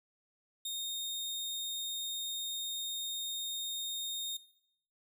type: tone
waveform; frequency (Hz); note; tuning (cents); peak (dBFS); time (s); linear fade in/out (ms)
sawtooth; 3688; A#7; -19; -33; 0.65-4.37; 5
effects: noise-tail reverb RT60 0.7 s tail -18 dB re dry